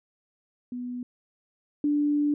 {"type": "tone pair in turn", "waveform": "sine", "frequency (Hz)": [246.5, 293.1], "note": ["B3", "D4"], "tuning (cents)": [-3, -3], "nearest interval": "minor third", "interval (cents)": 300, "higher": "second", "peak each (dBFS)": [-31, -21], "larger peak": "second", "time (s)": [[0.72, 1.03], [1.84, 2.34]], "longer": "second", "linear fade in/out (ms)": 2, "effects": []}